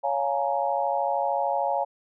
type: chord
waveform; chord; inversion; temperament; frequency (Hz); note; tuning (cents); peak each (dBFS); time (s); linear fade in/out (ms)
sine; Bb minor seventh; first; just; 559.4 / 699.2 / 839.1 / 932.3; Db5 / F5 / Ab5 / Bb5; +16 / +2 / +18 / 0; -28 / -28 / -27 / -31; 0.03-1.85; 20
effects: none